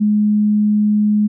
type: tone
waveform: sine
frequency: 210 Hz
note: G#3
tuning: 19 cents sharp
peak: -11 dBFS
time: 0-1.28 s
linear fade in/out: 20 ms
effects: none